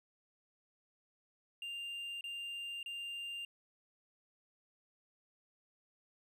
triangle tone bursts, 2794 Hz, F7, in tune, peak -39 dBFS, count 3, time 1.62-3.45 s, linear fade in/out 2 ms, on 590 ms, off 30 ms, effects none

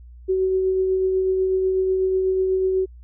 sine tone with tremolo, 376.6 Hz, F#4, 31 cents sharp, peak -16 dBFS, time 0.28-2.86 s, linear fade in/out 20 ms, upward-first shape triangle, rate 8.1 Hz, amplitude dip 30%, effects added 60 Hz sine -40 dBFS peak until 3.03 s

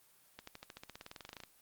accelerating click train, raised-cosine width 0.2 ms, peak -29 dBFS, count 20, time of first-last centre 0.39-1.436 s, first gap 84 ms, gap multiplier 0.95, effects white hiss -66 dBFS RMS until 1.61 s + Opus 24 kbps

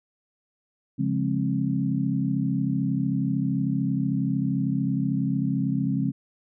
sine chord, Db major seventh, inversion none, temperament equal with one note detuned, 138.59 / 174.61 / 207.7 / 267.6 Hz, Db3 / F3 / Ab3 / C4, 0 / 0 / 0 / +39 cents, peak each -27 / -29 / -28 / -27 dBFS, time 0.98-6.12 s, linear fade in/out 20 ms, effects none

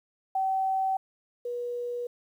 sine tone pair in turn, 766 / 483.9 Hz, G5 / B4, -40 / -35 cents, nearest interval minor sixth, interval 795 cents, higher first, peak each -24 / -30 dBFS, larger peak first, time 0.35-0.97 / 1.45-2.07 s, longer neither, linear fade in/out 5 ms, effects 10-bit

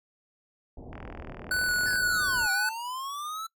pink low-pass noise, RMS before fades -43 dBFS, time 0.77-2.47 s, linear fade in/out 5 ms, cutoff 780 Hz, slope 48 dB/octave
click train, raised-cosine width 0.5 ms, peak -27 dBFS, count 43, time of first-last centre 0.93-1.957 s, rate 40.9 Hz
square tone with vibrato, 1480 Hz, F#6, in tune, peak -25 dBFS, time 1.51-2.69 s, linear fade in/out 2 ms, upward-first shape square, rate 2.9 Hz, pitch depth 12 cents each way
square linear two-way sweep, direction down then up, 1760 to 772 to 1334 Hz, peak -34 dBFS, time 1.86-3.47 s, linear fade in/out 10 ms, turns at 2.51 s
effects noise-tail reverb RT60 0.1 s tail -20 dB re dry

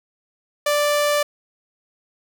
sawtooth tone, 587.3 Hz, D5, in tune, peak -13 dBFS, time 0.66-1.23 s, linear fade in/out 5 ms, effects 8-bit

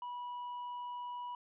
triangle tone, 977 Hz, B5, 19 cents flat, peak -38 dBFS, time 0.02-1.35 s, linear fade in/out 2 ms, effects resampled to 8000 Hz

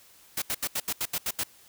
white noise bursts, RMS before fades -29 dBFS, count 9, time 0.37-1.436 s, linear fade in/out 5 ms, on 50 ms, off 77 ms, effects white hiss -56 dBFS RMS until 1.68 s

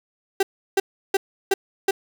35% pulse tone bursts, 389.4 Hz, G4, 12 cents flat, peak -14 dBFS, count 5, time 0.4-1.91 s, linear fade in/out 5 ms, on 30 ms, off 340 ms, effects none

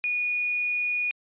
sine tone with quantisation, 2455 Hz, D#7, 24 cents flat, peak -24 dBFS, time 0.04-1.11 s, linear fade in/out 0 ms, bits 7, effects resampled to 8000 Hz

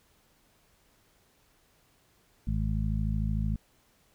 harmonic tone, 53.3 Hz, G#1, 46 cents sharp, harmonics 1 / 2 / 3 / 4, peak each -29 / -32 / -34 / -35 dBFS, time 2.47-3.56 s, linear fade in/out 5 ms, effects pink hiss -66 dBFS RMS until 4.14 s

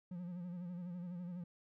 triangle tone with vibrato, 176.8 Hz, F3, 22 cents sharp, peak -40 dBFS, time 0.11-1.44 s, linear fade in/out 5 ms, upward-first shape sine, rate 12 Hz, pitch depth 60 cents each way, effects none

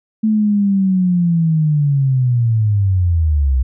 sine linear sweep, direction down, 220 to 61.74 Hz, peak -11 dBFS, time 0.23-3.63 s, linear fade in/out 10 ms, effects none

